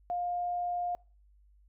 sine tone, 707 Hz, F5, 21 cents sharp, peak -30 dBFS, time 0.1-0.95 s, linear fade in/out 0 ms, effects noise-tail reverb RT60 0.4 s tail -26 dB re dry + added 50 Hz sine -59 dBFS peak until 1.68 s

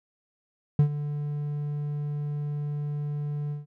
triangle tone with ADSR envelope, 146.83 Hz, D3, in tune, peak -12 dBFS, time 0.79-3.66 s, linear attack 3 ms, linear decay 89 ms, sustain -14 dB, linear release 150 ms, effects none

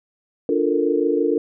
sine chord, Bb major seventh, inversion first, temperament equal, 293.7 / 349.2 / 440 / 466.2 Hz, D4 / F4 / A4 / Bb4, 0 / 0 / 0 / 0 cents, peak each -22 dBFS, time 0.49-1.38 s, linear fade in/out 2 ms, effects none

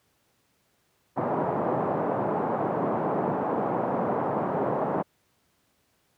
white band-pass noise, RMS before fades -27 dBFS, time 1.16-5.03 s, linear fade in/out 20 ms, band 130 to 910 Hz, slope 24 dB/octave, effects pink hiss -69 dBFS RMS until 6.17 s + high-pass 80 Hz 12 dB/octave

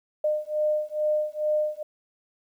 sine beating tone pair, 606 / 608.3 Hz, D#5 / D#5, -46 / -39 cents, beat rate 2.3 Hz, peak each -26 dBFS, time 0.24-1.83 s, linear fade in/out 5 ms, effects 10-bit

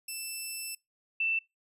5% pulse / sine tone pair in turn, 2653 / 2667 Hz, E7 / E7, +10 / +20 cents, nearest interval unison, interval 10 cents, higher second, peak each -26 dBFS, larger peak neither, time 0.08-0.75 / 1.2-1.39 s, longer first, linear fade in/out 5 ms, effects noise-tail reverb RT60 0.2 s tail -26 dB re dry + resampled to 32000 Hz

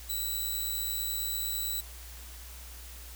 5% pulse tone with amplitude modulation, 3945 Hz, B7, 3 cents flat, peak -21 dBFS, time 0.09-1.81 s, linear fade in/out 10 ms, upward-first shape sine, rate 109 Hz, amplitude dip 50%, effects added 60 Hz sine -45 dBFS peak until 3.15 s + white hiss -49 dBFS RMS until 3.15 s

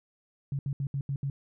sine tone bursts at uneven times, 138.59 Hz, C#3, in tune, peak -28 dBFS, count 6, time 0.52-0.59 / 0.66-0.73 / 0.8-0.87 / 0.94-1.01 / 1.09-1.16 / 1.23-1.3 s, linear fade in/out 2 ms, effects none

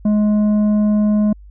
sine tone with tanh clipping, 210.3 Hz, G#3, 22 cents sharp, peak -13 dBFS, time 0.05-1.33 s, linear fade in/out 5 ms, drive 7 dB, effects added 50 Hz sine -37 dBFS peak until 1.5 s

